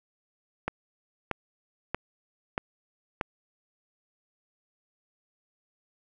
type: click train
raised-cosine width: 0.5 ms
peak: -13 dBFS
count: 5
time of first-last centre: 0.68-3.212 s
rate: 1.58 Hz
effects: none